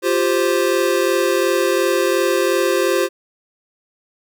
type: chord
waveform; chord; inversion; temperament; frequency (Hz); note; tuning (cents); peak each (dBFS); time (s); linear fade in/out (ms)
square; F suspended second; none; equal; 349.2 / 392 / 523.3; F4 / G4 / C5; 0 / 0 / 0; -20; 0.02-3.09; 50
effects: none